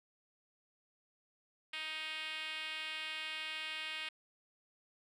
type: tone with band-pass filter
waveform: 5% pulse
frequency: 313.1 Hz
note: D#4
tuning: 11 cents sharp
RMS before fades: -42 dBFS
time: 1.73-4.09 s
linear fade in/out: 5 ms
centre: 2700 Hz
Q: 1.8
effects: none